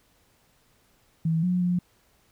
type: tone with pitch steps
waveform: sine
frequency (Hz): 162.5 / 180.2 / 177.7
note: E3 / F#3 / F3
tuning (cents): -24 / -45 / +30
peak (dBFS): -21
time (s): 1.25-1.79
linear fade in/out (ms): 5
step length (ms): 180
effects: pink hiss -64 dBFS RMS until 2.31 s